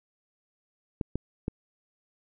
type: clicks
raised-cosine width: 3 ms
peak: -16 dBFS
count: 3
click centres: 1.012 / 1.156 / 1.481 s
effects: none